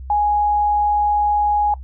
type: tone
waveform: sine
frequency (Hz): 830.6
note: G#5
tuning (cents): 0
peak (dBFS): -14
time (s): 0.1-1.74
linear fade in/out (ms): 2
effects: noise-tail reverb RT60 0.1 s tail -20 dB re dry + added 65 Hz sine -30 dBFS peak until 1.83 s